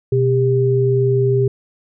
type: tone pair together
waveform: sine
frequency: 125.49 / 398.4 Hz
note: B2 / G4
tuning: +28 / +28 cents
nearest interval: octave + minor sixth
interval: 2000 cents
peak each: -15 dBFS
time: 0.12-1.48 s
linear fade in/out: 5 ms
effects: none